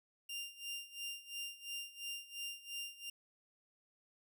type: tone with tremolo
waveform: sawtooth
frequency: 2794 Hz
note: F7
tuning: in tune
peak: -37 dBFS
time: 0.29-3.1 s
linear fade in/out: 5 ms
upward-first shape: sine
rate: 2.9 Hz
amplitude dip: 85%
effects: none